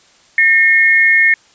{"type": "tone pair together", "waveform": "sine", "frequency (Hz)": [1818, 2162], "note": ["A#6", "C#7"], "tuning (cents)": [-44, -44], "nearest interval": "minor third", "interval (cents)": 300, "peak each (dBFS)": -10, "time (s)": [0.38, 1.34], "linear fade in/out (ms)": 2, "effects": ["white hiss -49 dBFS RMS until 1.54 s", "resampled to 16000 Hz"]}